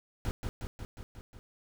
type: noise with echo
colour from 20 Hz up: brown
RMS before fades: -32 dBFS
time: 0.25-0.31 s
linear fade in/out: 0 ms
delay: 180 ms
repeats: 6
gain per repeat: -3 dB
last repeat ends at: 1.39 s
effects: none